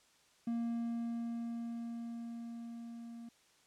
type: tone with level ramp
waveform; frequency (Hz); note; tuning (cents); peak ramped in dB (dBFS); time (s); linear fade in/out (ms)
triangle; 233.1; A#3; 0; -31 to -44; 0.47-3.29; 5
effects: white hiss -68 dBFS RMS until 3.66 s + low-pass 8000 Hz 12 dB/octave